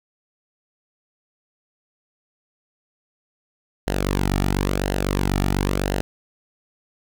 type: tone with flanger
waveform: sawtooth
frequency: 48.03 Hz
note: G1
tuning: 35 cents flat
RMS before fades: -22 dBFS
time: 3.87-6.01 s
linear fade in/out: 0 ms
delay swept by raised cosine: 0.85 to 1.95 ms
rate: 0.97 Hz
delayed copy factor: -0.6
effects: none